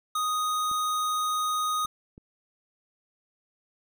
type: tone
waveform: square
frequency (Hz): 1244.5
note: D#6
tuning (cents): 0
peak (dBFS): -26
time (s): 0.15-1.86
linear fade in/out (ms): 5
type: clicks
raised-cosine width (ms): 3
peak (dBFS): -34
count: 3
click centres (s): 0.714 / 1.85 / 2.179
effects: none